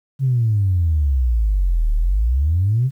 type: exponential two-way sweep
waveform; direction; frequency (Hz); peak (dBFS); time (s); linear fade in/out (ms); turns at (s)
sine; down then up; 138.59 to 36.71 to 138.59; -13; 0.19-2.91; 50; 1.93
effects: tanh soft clip ceiling -9 dBFS + 9-bit